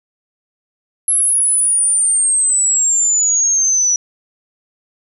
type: exponential sweep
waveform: sine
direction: down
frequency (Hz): 11090 to 5860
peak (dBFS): -11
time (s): 1.08-3.96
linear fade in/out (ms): 2
effects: none